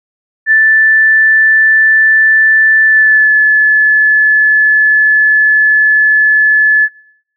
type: tone with pitch glide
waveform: sine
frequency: 1760 to 1723.8 Hz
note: A6 to A6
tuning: 0 to -36 cents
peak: -4 dBFS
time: 0.46-6.89 s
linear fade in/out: 50 ms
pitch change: -36 cents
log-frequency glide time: 2.85-3.32 s
effects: noise-tail reverb RT60 0.7 s tail -20 dB re dry